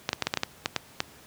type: clicks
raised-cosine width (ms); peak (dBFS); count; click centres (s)
0.2; -7; 10; 0.091 / 0.131 / 0.223 / 0.27 / 0.339 / 0.373 / 0.434 / 0.659 / 0.763 / 1.004
effects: pink hiss -52 dBFS RMS until 1.26 s + high-pass 80 Hz 12 dB/octave